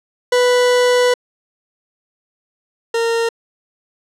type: tone pair in turn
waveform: 40% pulse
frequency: 493.9 / 460.9 Hz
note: B4 / A#4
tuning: 0 / -20 cents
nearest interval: minor second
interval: 120 cents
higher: first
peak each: -10 / -14 dBFS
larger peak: first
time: 0.32-1.14 / 2.94-3.29 s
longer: first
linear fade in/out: 5 ms
effects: low-pass 8000 Hz 12 dB/octave